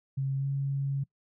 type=tone with pitch glide; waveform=sine; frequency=135.7 to 138.23 Hz; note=C#3 to C#3; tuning=-36 to -5 cents; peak=-27 dBFS; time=0.17-1.04 s; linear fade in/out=10 ms; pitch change=+31 cents; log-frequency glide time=0.37-0.46 s; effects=noise-tail reverb RT60 0.1 s tail -23 dB re dry